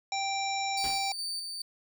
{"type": "harmonic tone", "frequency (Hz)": 784, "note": "G5", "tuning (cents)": 0, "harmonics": [1, 3, 5, 7, 9], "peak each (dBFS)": [-31, -36, -38, -39, -41], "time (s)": [0.12, 1.12], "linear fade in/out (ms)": 2}
{"type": "tone with tremolo", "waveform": "35% pulse", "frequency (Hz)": 4587, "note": "D8", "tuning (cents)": -42, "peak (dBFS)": -31, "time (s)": [0.77, 1.62], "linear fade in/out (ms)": 5, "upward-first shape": "square", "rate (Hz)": 2.4, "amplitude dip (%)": 35}
{"type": "noise with exponential decay", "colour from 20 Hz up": "pink", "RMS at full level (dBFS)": -37, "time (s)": [0.84, 1.12], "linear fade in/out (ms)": 1, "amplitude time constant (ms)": 59}
{"effects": []}